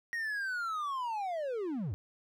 triangle linear sweep, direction down, 1888 to 78 Hz, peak -31 dBFS, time 0.13-1.94 s, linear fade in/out 0 ms, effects none

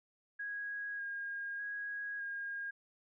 sine tone with vibrato, 1637 Hz, G#6, 25 cents flat, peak -38 dBFS, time 0.39-2.71 s, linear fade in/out 10 ms, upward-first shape square, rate 0.83 Hz, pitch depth 15 cents each way, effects none

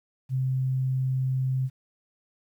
sine tone, 130.7 Hz, C3, 1 cent flat, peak -23 dBFS, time 0.29-1.7 s, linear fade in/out 50 ms, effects 10-bit

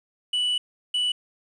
triangle tone bursts at uneven times, 2960 Hz, F#7, in tune, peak -20 dBFS, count 2, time 0.33-0.58 / 0.94-1.12 s, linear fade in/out 5 ms, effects resampled to 24000 Hz + 9-bit

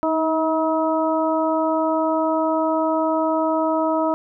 harmonic tone with a mistuned harmonic, 320 Hz, D#4, 49 cents sharp, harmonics 1 / 2 / 3 / 4, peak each -22 / -21 / -24 / -27 dBFS, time 0.03-4.14 s, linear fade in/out 0 ms, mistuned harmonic 1, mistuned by -26 cents, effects none

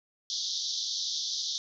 pink band-pass noise, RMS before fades -33 dBFS, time 0.3-1.58 s, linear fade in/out 0 ms, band 3400 to 6200 Hz, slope 96 dB/octave, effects none

